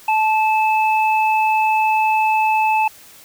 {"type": "tone pair together", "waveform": "sine", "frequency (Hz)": [870, 2616], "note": ["A5", "E7"], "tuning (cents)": [-20, -14], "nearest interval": "octave + perfect fifth", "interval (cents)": 1906, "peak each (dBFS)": [-14, -21], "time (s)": [0.08, 2.88], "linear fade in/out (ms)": 5, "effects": ["white hiss -44 dBFS RMS until 3.24 s"]}